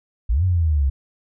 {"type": "linear two-way sweep", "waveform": "sine", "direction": "up then down", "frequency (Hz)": [46.88, 94.1, 65.3], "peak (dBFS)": -15, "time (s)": [0.29, 0.9], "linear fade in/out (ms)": 10, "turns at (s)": 0.44, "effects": []}